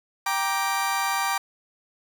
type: chord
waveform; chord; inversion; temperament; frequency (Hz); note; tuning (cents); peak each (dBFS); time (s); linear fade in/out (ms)
30% pulse; G minor; none; just; 784 / 940.8 / 1176; G5 / Bb5 / D6; 0 / +16 / +2; -25 / -26 / -25; 0.26-1.38; 5
effects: none